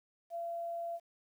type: tone with quantisation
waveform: sine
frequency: 680 Hz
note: F5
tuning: 46 cents flat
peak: -36 dBFS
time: 0.3-1 s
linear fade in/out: 50 ms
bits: 11
effects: none